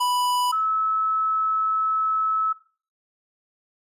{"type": "tone pair in turn", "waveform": ["square", "sine"], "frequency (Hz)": [987.8, 1299.3], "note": ["B5", "E6"], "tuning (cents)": [0, -25], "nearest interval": "perfect fourth", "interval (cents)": 475, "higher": "second", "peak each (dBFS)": [-21, -20], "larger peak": "second", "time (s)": [[0, 0.52], [0.52, 2.53]], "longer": "second", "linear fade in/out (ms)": 10, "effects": ["noise-tail reverb RT60 0.4 s tail -17 dB re dry", "resampled to 32000 Hz"]}